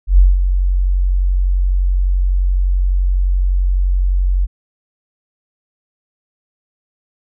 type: tone with ADSR envelope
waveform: sine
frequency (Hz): 45.86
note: F#1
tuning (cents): -15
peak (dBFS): -3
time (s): 0.07-4.47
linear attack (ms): 110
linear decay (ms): 190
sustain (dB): -8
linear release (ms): 31
effects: none